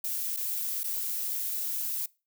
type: noise with dropouts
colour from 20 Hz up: violet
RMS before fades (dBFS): -32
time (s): 0.04-2.06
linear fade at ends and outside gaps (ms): 5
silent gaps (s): 0.365-0.371 / 0.834-0.841
effects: noise-tail reverb RT60 0.3 s tail -23 dB re dry